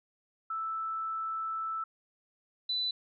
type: tone pair in turn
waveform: sine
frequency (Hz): 1318.5 / 3990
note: E6 / B7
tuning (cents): 0 / +17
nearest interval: octave + perfect fifth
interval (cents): 1917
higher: second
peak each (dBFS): -32 / -29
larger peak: second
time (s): 0.5-1.84 / 2.69-2.91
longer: first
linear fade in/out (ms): 5
effects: none